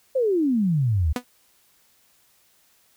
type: exponential sweep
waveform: sine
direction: down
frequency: 547 to 70.7 Hz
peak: -18 dBFS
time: 0.15-1.13 s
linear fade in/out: 10 ms
type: tone with exponential decay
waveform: sawtooth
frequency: 246.9 Hz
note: B3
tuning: in tune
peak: -16 dBFS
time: 1.16-1.24 s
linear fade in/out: 2 ms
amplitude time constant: 16 ms
effects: white hiss -61 dBFS RMS until 2.96 s